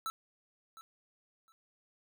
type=tone with echo; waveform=square; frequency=1318.5 Hz; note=E6; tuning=in tune; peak=-35 dBFS; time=0.06-0.1 s; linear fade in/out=0 ms; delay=710 ms; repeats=2; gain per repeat=-15 dB; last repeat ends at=1.52 s; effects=none